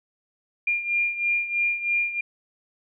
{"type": "beating tone pair", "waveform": "sine", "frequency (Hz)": [2400, 2403.1], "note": ["D7", "D7"], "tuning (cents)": [37, 39], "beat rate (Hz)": 3.1, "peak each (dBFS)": [-23, -28], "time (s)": [0.67, 2.21], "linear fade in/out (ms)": 5, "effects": []}